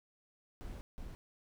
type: noise bursts at uneven times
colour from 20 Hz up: brown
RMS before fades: -45 dBFS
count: 2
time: 0.61-0.81 / 0.98-1.15 s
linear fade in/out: 0 ms
effects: none